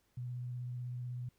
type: tone with vibrato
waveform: sine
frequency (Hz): 123.47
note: B2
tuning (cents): 0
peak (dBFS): -38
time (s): 0.17-1.29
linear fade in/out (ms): 5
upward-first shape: sine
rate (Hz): 16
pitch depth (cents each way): 14
effects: pink hiss -75 dBFS RMS until 1.38 s